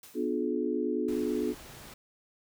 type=noise with exponential decay; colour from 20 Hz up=white; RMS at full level=-48 dBFS; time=0.03-0.54 s; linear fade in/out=2 ms; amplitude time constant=110 ms
type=chord; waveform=sine; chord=B diminished seventh; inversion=none; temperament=just; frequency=246.9 / 296.3 / 355.6 / 426.7 Hz; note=B3 / D4 / F4 / Ab4; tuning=0 / +15 / +31 / +47 cents; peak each=-33 dBFS; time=0.14-1.55 s; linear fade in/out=50 ms
type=noise; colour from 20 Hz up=pink; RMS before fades=-48 dBFS; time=1.08-1.94 s; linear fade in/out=5 ms
effects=none

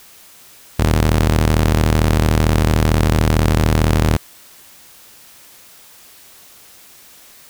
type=ring-modulated tone; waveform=sawtooth; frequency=77.8 Hz; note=D#2; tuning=in tune; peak=-5 dBFS; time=0.79-4.17 s; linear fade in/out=0 ms; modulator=22.2 Hz; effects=white hiss -44 dBFS RMS until 7.49 s

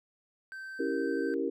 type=tone; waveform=triangle; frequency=1552 Hz; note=G6; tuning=18 cents flat; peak=-38 dBFS; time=0.52-1.34 s; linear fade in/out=0 ms
type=chord; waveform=sine; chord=C# diminished seventh; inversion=none; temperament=equal; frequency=277.2 / 329.6 / 392 / 466.2 Hz; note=C#4 / E4 / G4 / Bb4; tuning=0 / 0 / 0 / 0 cents; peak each=-34 dBFS; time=0.79-1.5 s; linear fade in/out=10 ms
effects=none

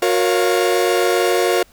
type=chord; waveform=45% pulse; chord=Gb major seventh; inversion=none; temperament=equal with one note detuned; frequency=362.8 / 466.2 / 554.4 / 698.5 Hz; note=Gb4 / Bb4 / Db5 / F5; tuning=-34 / 0 / 0 / 0 cents; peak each=-18 / -19 / -22 / -22 dBFS; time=0.02-1.63 s; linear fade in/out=5 ms; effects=pink hiss -51 dBFS RMS until 1.72 s

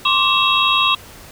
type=tone cluster; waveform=sine; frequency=1061 / 1161 / 2674 / 3298 / 3784 Hz; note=C6 / D6 / E7 / G#7 / A#7; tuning=+24 / -20 / +24 / -13 / +25 cents; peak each=-19 dBFS; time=0.05-0.95 s; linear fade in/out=5 ms; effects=pink hiss -40 dBFS RMS until 1.31 s

